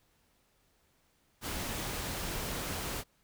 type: noise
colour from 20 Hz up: pink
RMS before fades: -37 dBFS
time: 1.41-3.04 s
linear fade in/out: 50 ms
effects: pink hiss -71 dBFS RMS until 3.23 s